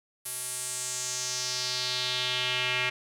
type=tone with band-pass filter sweep; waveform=square; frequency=125.9 Hz; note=B2; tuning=34 cents sharp; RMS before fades=-31 dBFS; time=0.25-2.9 s; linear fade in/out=10 ms; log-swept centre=11000 to 2400 Hz; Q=2.9; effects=none